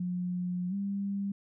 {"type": "tone with pitch glide", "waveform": "sine", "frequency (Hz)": [179.2, 198.83], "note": ["F3", "G3"], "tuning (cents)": [45, 25], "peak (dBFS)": -30, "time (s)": [0, 1.32], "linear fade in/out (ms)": 5, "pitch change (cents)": 180, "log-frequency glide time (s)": [0.69, 0.74], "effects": []}